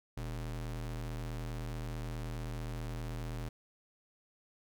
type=ring-modulated tone; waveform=square; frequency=82.41 Hz; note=E2; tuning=in tune; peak=-35 dBFS; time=0.17-3.49 s; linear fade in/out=5 ms; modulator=37.7 Hz; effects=none